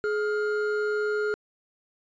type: tone pair together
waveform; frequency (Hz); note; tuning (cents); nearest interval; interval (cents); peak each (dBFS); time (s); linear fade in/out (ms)
triangle; 422.3 / 1411; G#4 / F6; +29 / +17; octave + major sixth; 2088; -23 / -29; 0.04-1.34; 0
effects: resampled to 16000 Hz